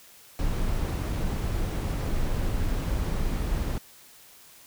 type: noise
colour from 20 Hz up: brown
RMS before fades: -27 dBFS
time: 0.39-3.78 s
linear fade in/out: 0 ms
effects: white hiss -52 dBFS RMS until 4.66 s